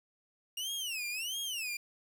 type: tone with vibrato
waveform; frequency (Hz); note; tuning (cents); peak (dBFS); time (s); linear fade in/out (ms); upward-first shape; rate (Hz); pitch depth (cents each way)
sawtooth; 2794; F7; 0; -32; 0.57-1.77; 5; sine; 1.5; 270
effects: 10-bit